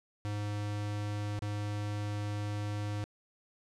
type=tone with dropouts; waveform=square; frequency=103.8 Hz; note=G#2; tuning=in tune; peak=-34 dBFS; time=0.25-3.04 s; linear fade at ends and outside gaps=0 ms; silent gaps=1.391-1.422 s; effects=low-pass 8000 Hz 12 dB/octave